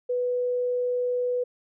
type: tone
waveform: sine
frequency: 493.9 Hz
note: B4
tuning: in tune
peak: -23 dBFS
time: 0.09-1.44 s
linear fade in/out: 10 ms
effects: none